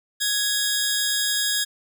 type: tone pair together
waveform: 15% pulse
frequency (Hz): 1661.2 / 3735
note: G#6 / A#7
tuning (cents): 0 / +3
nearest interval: octave + major second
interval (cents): 1403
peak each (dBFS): -17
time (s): 0.2-1.65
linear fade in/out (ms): 20
effects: none